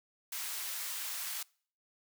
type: high-pass noise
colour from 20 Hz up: white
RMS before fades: -39 dBFS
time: 0.32-1.43 s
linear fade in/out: 5 ms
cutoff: 990 Hz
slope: 12 dB/octave
effects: noise-tail reverb RT60 0.5 s tail -25 dB re dry